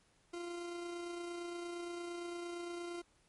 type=tone with amplitude modulation; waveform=40% pulse; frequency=346.5 Hz; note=F4; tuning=14 cents flat; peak=-39 dBFS; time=0.33-3.02 s; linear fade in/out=10 ms; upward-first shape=sine; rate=28.7 Hz; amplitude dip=30%; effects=pink hiss -71 dBFS RMS until 3.28 s + MP3 48 kbps